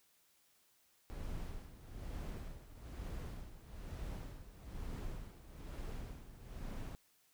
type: noise with tremolo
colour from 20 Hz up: brown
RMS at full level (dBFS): -43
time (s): 1.1-6.95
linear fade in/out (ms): 0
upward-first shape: sine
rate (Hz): 1.1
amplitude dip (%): 75
effects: white hiss -72 dBFS RMS until 7.33 s